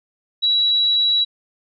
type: tone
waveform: sine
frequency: 3904 Hz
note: B7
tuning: 21 cents flat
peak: -14 dBFS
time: 0.42-1.25 s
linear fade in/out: 20 ms
effects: none